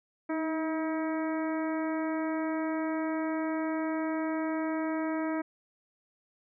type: harmonic tone with a mistuned harmonic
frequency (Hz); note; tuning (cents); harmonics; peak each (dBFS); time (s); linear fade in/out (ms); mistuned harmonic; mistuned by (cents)
320; D#4; +49; 1 / 2 / 3 / 4 / 5 / 6 / 7; -30 / -36 / -40 / -42 / -44 / -46 / -47; 0.29-5.42; 10; 1; -31
effects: none